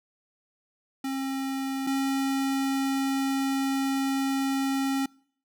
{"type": "tone pair in turn", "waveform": "square", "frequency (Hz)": [268.9, 270.9], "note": ["C4", "C#4"], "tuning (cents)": [47, -40], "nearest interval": "unison", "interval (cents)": 13, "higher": "second", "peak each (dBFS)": [-29, -25], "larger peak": "second", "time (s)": [[1.04, 1.87], [1.87, 5.06]], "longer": "second", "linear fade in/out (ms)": 5, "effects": ["noise-tail reverb RT60 0.6 s tail -26 dB re dry"]}